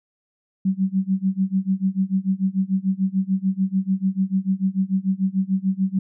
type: tone with tremolo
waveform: sine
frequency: 190.9 Hz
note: G3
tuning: 46 cents flat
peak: -15 dBFS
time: 0.65-5.99 s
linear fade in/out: 5 ms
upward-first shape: sine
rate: 6.8 Hz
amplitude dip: 95%
effects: none